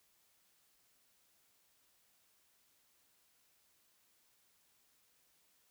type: silence
effects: white hiss -73 dBFS RMS until 5.7 s